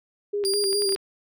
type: tone with vibrato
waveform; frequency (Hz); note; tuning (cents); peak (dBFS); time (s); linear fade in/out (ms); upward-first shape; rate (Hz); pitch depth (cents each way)
sine; 400.2; G4; +36; -23; 0.33-0.96; 10; square; 4.8; 39
type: clicks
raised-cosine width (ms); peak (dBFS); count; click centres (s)
0.3; -23; 8; 0.439 / 0.537 / 0.64 / 0.729 / 0.821 / 0.892 / 0.924 / 0.961
type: tone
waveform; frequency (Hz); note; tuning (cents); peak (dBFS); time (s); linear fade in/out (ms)
30% pulse; 4792; D8; +34; -21; 0.45-0.95; 0
effects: none